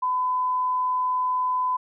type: tone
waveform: sine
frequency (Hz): 1008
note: B5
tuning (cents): +35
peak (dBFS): -21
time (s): 0.02-1.77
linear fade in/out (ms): 10
effects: none